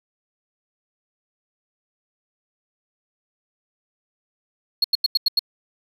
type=tone bursts; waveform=triangle; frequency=4314 Hz; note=C#8; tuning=48 cents flat; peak=-13 dBFS; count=6; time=4.82-5.393 s; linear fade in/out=5 ms; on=23 ms; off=87 ms; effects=none